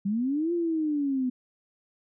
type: linear two-way sweep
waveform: sine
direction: up then down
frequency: 190 to 349.2 to 248.5 Hz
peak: -24 dBFS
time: 0.05-1.3 s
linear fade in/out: 10 ms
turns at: 0.53 s
effects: none